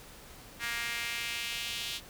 sawtooth tone with high-pass filter sweep, 234.6 Hz, A#3, 11 cents sharp, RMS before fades -36 dBFS, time 0.59-2.01 s, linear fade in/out 50 ms, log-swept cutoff 1800 to 3300 Hz, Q 2.3, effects pink hiss -51 dBFS RMS until 2.09 s

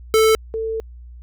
square / sine tone pair in turn, 440 / 445.6 Hz, A4 / A4, 0 / +22 cents, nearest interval unison, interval 22 cents, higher second, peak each -12 / -21 dBFS, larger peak first, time 0.14-0.35 / 0.54-0.8 s, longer second, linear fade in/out 0 ms, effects added 60 Hz sine -36 dBFS peak until 1.22 s

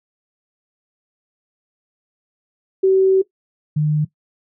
sine tone pair in turn, 381.6 / 151.44 Hz, G4 / D#3, -47 / -47 cents, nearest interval octave + major third, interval 1600 cents, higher first, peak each -10 / -14 dBFS, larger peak first, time 2.83-3.22 / 3.76-4.05 s, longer first, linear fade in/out 10 ms, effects noise-tail reverb RT60 0.1 s tail -17 dB re dry

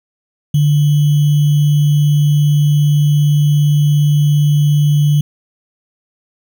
sine tone with sample-and-hold, 147.1 Hz, D3, 3 cents sharp, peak -8 dBFS, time 0.54-5.21 s, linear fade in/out 5 ms, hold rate 3150 Hz, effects none

